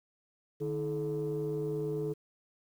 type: tone cluster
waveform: sine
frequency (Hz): 151.1 / 320.9 / 430.4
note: D3 / E4 / A4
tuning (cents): +50 / -46 / -38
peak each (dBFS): -35 / -38 / -32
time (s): 0.6-2.14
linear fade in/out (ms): 20
effects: tanh soft clip ceiling -26 dBFS + 10-bit